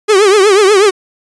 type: tone with vibrato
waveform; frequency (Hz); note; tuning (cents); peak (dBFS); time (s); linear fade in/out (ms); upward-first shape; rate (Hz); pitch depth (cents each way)
45% pulse; 402.4; G4; +45; -5; 0.08-0.91; 20; triangle; 8.2; 160
effects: resampled to 22050 Hz